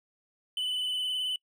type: tone with vibrato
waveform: triangle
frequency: 3006 Hz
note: F#7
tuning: 27 cents sharp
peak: -27 dBFS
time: 0.57-1.36 s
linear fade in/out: 2 ms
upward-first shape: sine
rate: 19 Hz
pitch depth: 29 cents each way
effects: noise-tail reverb RT60 0.1 s tail -26 dB re dry